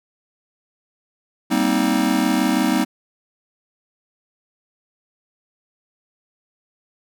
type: chord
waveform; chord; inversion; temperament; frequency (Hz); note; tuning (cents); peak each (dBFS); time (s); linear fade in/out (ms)
square; C minor seventh; second; just; 196.22 / 235.5 / 261.6 / 314; G3 / Bb3 / C4 / Eb4; +2 / +18 / 0 / +16; -24 / -23 / -22 / -22; 1.5-2.85; 20
effects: none